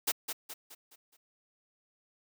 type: noise with echo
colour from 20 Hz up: white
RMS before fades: -29 dBFS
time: 0.07-0.12 s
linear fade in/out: 10 ms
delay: 210 ms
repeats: 5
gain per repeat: -7 dB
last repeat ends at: 1.17 s
effects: high-pass 200 Hz 12 dB/octave